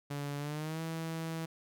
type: tone with pitch glide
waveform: sawtooth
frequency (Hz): 143.4 to 162.83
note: D3 to E3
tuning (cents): -41 to -21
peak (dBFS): -32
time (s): 0.1-1.46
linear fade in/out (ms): 10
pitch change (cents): +220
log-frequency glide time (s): 0.38-0.81
effects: none